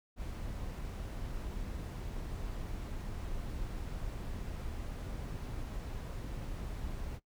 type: noise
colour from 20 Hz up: brown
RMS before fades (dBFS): -40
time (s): 0.16-7.2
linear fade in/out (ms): 50
effects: noise-tail reverb RT60 0.1 s tail -19 dB re dry